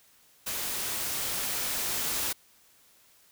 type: noise with level ramp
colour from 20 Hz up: white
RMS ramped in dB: -33 to -30 dBFS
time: 0.46-2.33 s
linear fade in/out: 10 ms
effects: white hiss -61 dBFS RMS until 3.31 s